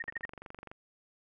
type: tone bursts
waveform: sine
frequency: 1854 Hz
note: A#6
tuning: 10 cents flat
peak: -33 dBFS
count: 4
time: 0-0.255 s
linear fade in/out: 5 ms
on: 24 ms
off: 53 ms
type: click train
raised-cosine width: 0.5 ms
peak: -30 dBFS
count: 17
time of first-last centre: 0.04-0.715 s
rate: 23.7 Hz
effects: none